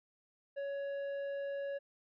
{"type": "tone with tanh clipping", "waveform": "triangle", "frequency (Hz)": 559, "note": "C#5", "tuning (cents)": 14, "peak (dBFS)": -38, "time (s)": [0.56, 1.79], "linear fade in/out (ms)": 20, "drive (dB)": 12, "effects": []}